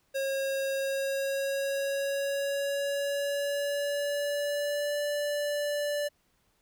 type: tone with pitch glide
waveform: square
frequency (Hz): 542 to 584.3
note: C#5 to D5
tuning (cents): -39 to -9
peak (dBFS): -29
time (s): 0.14-6.09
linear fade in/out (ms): 20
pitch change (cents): +130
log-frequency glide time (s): 0.73-5
effects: pink hiss -71 dBFS RMS until 6.61 s